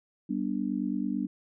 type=chord; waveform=sine; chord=G major; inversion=none; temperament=just; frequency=196 / 245 / 294 Hz; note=G3 / B3 / D4; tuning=0 / -14 / +2 cents; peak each=-32 dBFS; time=0.29-1.27 s; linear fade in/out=10 ms; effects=none